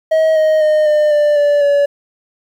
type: tone with pitch steps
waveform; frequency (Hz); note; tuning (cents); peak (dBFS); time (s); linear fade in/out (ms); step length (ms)
triangle; 636 / 624.7 / 613.6 / 602.7 / 592 / 581.5 / 571.2; D#5 / D#5 / D#5 / D5 / D5 / D5 / D5; +38 / +7 / -24 / +45 / +14 / -17 / -48; -7; 0.11-1.86; 10; 250
effects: 8-bit